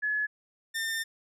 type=tone pair in turn; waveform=sine / sawtooth; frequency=1703 / 1804.3 Hz; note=G#6 / A6; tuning=+43 / +43 cents; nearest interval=minor second; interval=100 cents; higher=second; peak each=-26 dBFS; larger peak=neither; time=0.02-0.27 / 0.74-1.04 s; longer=second; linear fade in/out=20 ms; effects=resampled to 32000 Hz